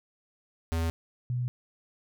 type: tone pair in turn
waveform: square / sine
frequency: 82.41 / 123.48 Hz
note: E2 / B2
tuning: 0 / 0 cents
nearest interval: perfect fifth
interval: 700 cents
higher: second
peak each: -27 dBFS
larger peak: neither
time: 0.72-0.9 / 1.3-1.48 s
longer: neither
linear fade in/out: 0 ms
effects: none